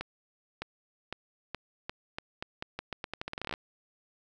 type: accelerating click train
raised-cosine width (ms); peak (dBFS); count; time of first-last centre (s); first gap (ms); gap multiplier
0.3; -19; 23; 0.01-3.539; 610; 0.83
effects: none